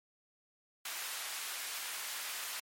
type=high-pass noise; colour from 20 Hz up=pink; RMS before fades=-41 dBFS; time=0.85-2.6 s; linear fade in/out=5 ms; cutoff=1300 Hz; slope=12 dB/octave; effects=MP3 64 kbps